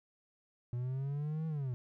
triangle linear two-way sweep, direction up then down, 119.5 to 161.8 to 119.5 Hz, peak -32 dBFS, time 0.73-1.74 s, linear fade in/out 0 ms, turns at 1.47 s, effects none

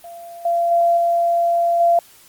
sine tone with level steps, 685 Hz, F5, 34 cents flat, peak -33 / -15 / -12 / -14 / -11 dBFS, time 0.04-1.99 s, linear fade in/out 2 ms, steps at 0.45 / 0.71 / 0.97 / 1.8 s, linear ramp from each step 5 ms, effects white hiss -48 dBFS RMS until 2.28 s + Opus 32 kbps

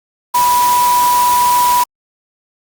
sine tone in noise, 980 Hz, B5, 14 cents flat, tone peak -9 dBFS, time 0.34-1.84 s, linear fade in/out 10 ms, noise white, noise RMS -20 dBFS, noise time 0.34-1.84 s, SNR +8 dB, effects Opus 48 kbps

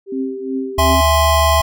sine tone, 392 Hz, G4, in tune, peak -24 dBFS, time 0.06-0.97 s, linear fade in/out 50 ms
sine tone with tremolo, 265.1 Hz, C4, 23 cents sharp, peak -17 dBFS, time 0.12-1.01 s, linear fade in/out 5 ms, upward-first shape triangle, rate 2.8 Hz, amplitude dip 100%
square chord, E augmented, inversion none, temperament equal, 659.3 / 830.6 / 1046.5 Hz, E5 / G#5 / B#5, 0 / 0 / 0 cents, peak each -17 / -21 / -16 dBFS, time 0.78-1.62 s, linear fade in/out 10 ms
sine tone with pitch glide, 75 to 74.4 Hz, D2 to D2, +37 to +23 cents, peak -15 dBFS, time 0.78-1.61 s, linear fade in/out 0 ms, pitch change -14 cents, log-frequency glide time 1.04-1.45 s
effects none

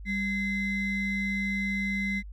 triangle ring-modulated tone, 932.3 Hz, A#5, in tune, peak -22 dBFS, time 0.05-2.23 s, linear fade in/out 50 ms, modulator 1130 Hz, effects added 50 Hz sine -39 dBFS peak until 2.32 s

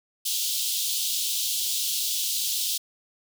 pink high-pass noise, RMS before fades -27 dBFS, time 0.25-2.78 s, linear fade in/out 10 ms, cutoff 3100 Hz, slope 48 dB/octave, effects none

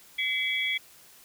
sine tone cluster, 2048 / 2282 / 3344 Hz, C7 / C#7 / G#7, -38 / +50 / +11 cents, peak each -30 dBFS, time 0.18-0.78 s, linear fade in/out 10 ms, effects white hiss -54 dBFS RMS until 1.24 s

